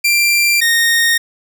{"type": "tone pair in turn", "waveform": "sawtooth", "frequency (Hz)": [2368, 1853], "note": ["D7", "A#6"], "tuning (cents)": [14, -11], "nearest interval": "major third", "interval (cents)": 425, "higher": "first", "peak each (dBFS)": -7, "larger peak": "neither", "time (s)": [[0.04, 0.61], [0.61, 1.18]], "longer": "neither", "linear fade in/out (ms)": 10, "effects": []}